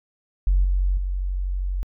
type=tone with level steps; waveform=sine; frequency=46.25 Hz; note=F#1; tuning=in tune; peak=-14 / -17 / -22 dBFS; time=0.47-1.83 s; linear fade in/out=0 ms; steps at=0.64 / 0.97 s; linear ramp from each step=5 ms; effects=tanh soft clip ceiling -10 dBFS